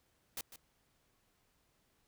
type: noise with echo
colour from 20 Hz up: white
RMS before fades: -41 dBFS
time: 0.37-0.41 s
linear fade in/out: 2 ms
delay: 150 ms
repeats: 1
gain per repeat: -12 dB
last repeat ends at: 0.56 s
effects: pink hiss -75 dBFS RMS until 2.07 s